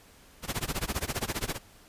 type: noise with tremolo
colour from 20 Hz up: pink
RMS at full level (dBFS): -29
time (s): 0.42-1.59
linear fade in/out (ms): 50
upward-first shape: sine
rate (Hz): 15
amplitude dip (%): 95
effects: pink hiss -56 dBFS RMS until 1.88 s + resampled to 32000 Hz